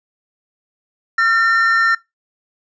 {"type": "tone pair together", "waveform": "triangle", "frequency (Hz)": [1369.1, 1809], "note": ["F6", "A6"], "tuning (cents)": [-35, 48], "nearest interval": "perfect fourth", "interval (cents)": 483, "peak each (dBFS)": -13, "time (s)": [1.18, 1.95], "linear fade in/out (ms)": 5, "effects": ["noise-tail reverb RT60 0.2 s tail -22 dB re dry", "resampled to 16000 Hz"]}